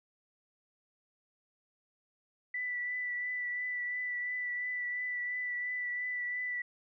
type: tone with vibrato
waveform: sine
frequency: 1975.5 Hz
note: B6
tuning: in tune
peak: -33 dBFS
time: 2.54-6.62 s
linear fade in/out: 5 ms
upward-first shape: triangle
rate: 2.9 Hz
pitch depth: 21 cents each way
effects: none